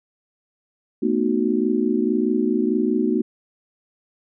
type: chord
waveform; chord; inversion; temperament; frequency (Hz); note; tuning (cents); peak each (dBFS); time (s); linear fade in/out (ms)
sine; B dominant seventh; third; just; 222.2 / 246.9 / 308.7 / 370.4; A3 / B3 / D#4 / F#4; +17 / 0 / -14 / +2; -23; 1.02-3.22; 10
effects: none